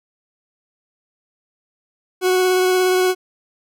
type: tone with vibrato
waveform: 40% pulse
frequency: 368.7 Hz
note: F#4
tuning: 6 cents flat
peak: -13 dBFS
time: 2.21-3.15 s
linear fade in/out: 50 ms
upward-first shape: sine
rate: 17 Hz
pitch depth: 12 cents each way
effects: none